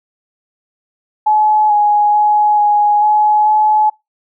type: tone with pitch steps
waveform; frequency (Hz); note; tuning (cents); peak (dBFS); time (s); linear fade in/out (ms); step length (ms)
sine; 853 / 833 / 840 / 832 / 846 / 854; G#5 / G#5 / G#5 / G#5 / G#5 / G#5; +46 / +5 / +19 / +3 / +32 / +48; -8; 1.26-3.9; 10; 440
effects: noise-tail reverb RT60 0.2 s tail -24 dB re dry